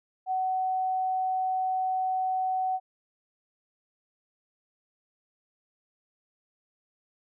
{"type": "tone", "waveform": "sine", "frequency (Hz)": 750, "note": "F#5", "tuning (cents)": 23, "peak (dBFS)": -25, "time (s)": [0.26, 2.8], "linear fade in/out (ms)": 50, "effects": []}